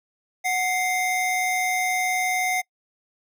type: tone pair together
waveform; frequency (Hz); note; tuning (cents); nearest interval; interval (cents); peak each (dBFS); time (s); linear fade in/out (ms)
square; 737.4 / 2093; F#5 / C7; -6 / 0; octave + tritone; 1806; -25; 0.44-2.62; 20
effects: noise-tail reverb RT60 0.1 s tail -25 dB re dry